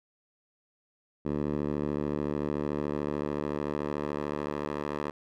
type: tone with band-pass filter sweep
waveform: 10% pulse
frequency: 73.6 Hz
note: D2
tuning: 4 cents sharp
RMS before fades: -32 dBFS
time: 1.25-5.11 s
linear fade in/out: 10 ms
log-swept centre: 300 to 790 Hz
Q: 0.75
effects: none